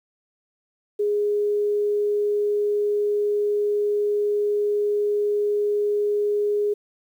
sine tone, 414 Hz, G#4, 5 cents flat, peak -19 dBFS, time 0.99-6.74 s, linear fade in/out 10 ms, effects 9-bit

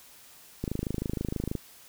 click train, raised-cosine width 3 ms, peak -17 dBFS, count 25, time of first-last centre 0.64-1.553 s, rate 26.3 Hz, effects white hiss -53 dBFS RMS until 1.88 s

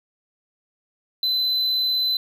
triangle tone, 4031 Hz, B7, 35 cents sharp, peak -18 dBFS, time 1.23-2.17 s, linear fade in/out 2 ms, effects none

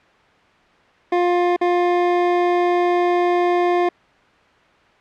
25% pulse tone with dropouts, 352.8 Hz, F4, 18 cents sharp, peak -11 dBFS, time 1.12-3.89 s, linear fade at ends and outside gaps 5 ms, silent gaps 1.564-1.612 s, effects white hiss -52 dBFS RMS until 5 s + low-pass 2000 Hz 12 dB/octave

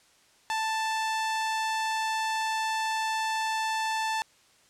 sawtooth tone, 882 Hz, A5, 4 cents sharp, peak -23 dBFS, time 0.5-4.22 s, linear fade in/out 0 ms, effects white hiss -61 dBFS RMS until 4.69 s + low-pass 8000 Hz 12 dB/octave

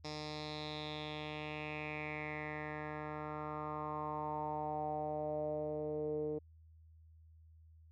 10% pulse tone with low-pass filter sweep, 151.8 Hz, D#3, 42 cents flat, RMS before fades -41 dBFS, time 0.04-6.39 s, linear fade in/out 10 ms, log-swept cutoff 5100 to 420 Hz, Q 5, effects added 80 Hz sine -58 dBFS peak until 7.91 s

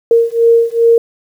sine beating tone pair, 461.9 / 464.4 Hz, A#4 / A#4, -16 / -7 cents, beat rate 2.5 Hz, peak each -10 dBFS, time 0.11-0.98 s, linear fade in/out 2 ms, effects 7-bit

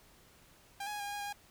sawtooth tone with pitch steps, 799 / 835 / 829 / 810 / 815 / 821 / 812 / 818 Hz, G5 / G#5 / G#5 / G#5 / G#5 / G#5 / G#5 / G#5, +33 / +9 / -3 / -43 / -33 / -20 / -39 / -26 cents, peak -34 dBFS, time 0.8-1.328 s, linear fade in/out 5 ms, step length 66 ms, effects pink hiss -62 dBFS RMS until 1.5 s

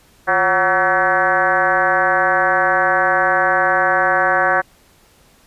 sine tone with frequency modulation, 1131 Hz, C#6, 34 cents sharp, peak -12 dBFS, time 0.27-4.62 s, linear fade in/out 20 ms, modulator 194 Hz, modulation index 3.3, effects pink hiss -52 dBFS RMS until 5.46 s + resampled to 32000 Hz

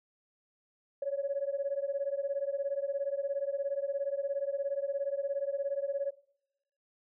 sine beating tone pair, 551 / 568 Hz, C#5 / C#5, -11 / +42 cents, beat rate 17 Hz, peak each -33 / -34 dBFS, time 1.02-6.11 s, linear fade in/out 5 ms, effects noise-tail reverb RT60 0.8 s tail -20 dB re dry + tanh soft clip ceiling -23 dBFS

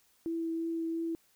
sine tone with vibrato, 329.6 Hz, E4, in tune, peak -31 dBFS, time 0.26-1.15 s, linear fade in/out 0 ms, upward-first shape triangle, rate 2.9 Hz, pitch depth 12 cents each way, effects white hiss -68 dBFS RMS until 1.35 s

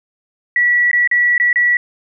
sine tone with dropouts, 1942 Hz, B6, 30 cents flat, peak -10 dBFS, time 0.56-1.77 s, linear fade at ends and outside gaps 2 ms, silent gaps 0.914-0.931 / 1.075-1.113 / 1.38-1.399 / 1.529-1.558 s, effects none

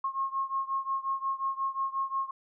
sine beating tone pair, 1078 / 1083.6 Hz, C#6 / C#6, -49 / -40 cents, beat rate 5.6 Hz, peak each -31 / -33 dBFS, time 0.04-2.31 s, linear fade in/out 5 ms, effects none

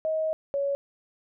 sine tone pair in turn, 632 / 560.1 Hz, D#5 / C#5, +27 / +18 cents, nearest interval major second, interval 209 cents, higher first, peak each -24 dBFS, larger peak neither, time 0.05-0.33 / 0.54-0.75 s, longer first, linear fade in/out 0 ms, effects none

